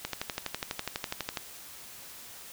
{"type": "click train", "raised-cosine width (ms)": 0.2, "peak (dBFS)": -14, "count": 17, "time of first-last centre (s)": [0.05, 1.372], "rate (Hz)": 12.1, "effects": ["white hiss -47 dBFS RMS until 2.52 s"]}